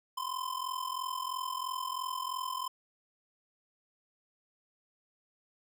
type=ring-modulated tone; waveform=square; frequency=1032 Hz; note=C6; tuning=24 cents flat; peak=-32 dBFS; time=0.17-2.68 s; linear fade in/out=5 ms; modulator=21.5 Hz; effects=none